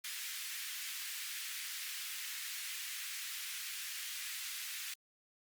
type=high-pass noise; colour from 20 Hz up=pink; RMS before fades=-43 dBFS; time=0.04-4.94 s; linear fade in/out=5 ms; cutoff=1800 Hz; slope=24 dB/octave; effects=Opus 48 kbps